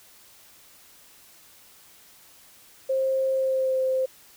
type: tone with pitch glide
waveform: sine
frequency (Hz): 530 to 521.8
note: C5 to C5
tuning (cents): +22 to -5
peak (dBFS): -21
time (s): 2.89-4.06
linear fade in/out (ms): 10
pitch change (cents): -27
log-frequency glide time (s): 3.33-3.79
effects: white hiss -53 dBFS RMS until 4.36 s